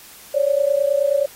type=tone pair together; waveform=sine; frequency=550 / 579.5 Hz; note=C#5 / D5; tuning=-14 / -23 cents; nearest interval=minor second; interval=91 cents; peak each=-18 dBFS; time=0.34-1.26 s; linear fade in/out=10 ms; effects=white hiss -43 dBFS RMS until 1.35 s + AAC 48 kbps